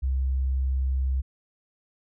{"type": "tone", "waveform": "sine", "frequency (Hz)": 65.8, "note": "C2", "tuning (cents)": 10, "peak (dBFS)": -22, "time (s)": [0.02, 1.22], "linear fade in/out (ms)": 20, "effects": []}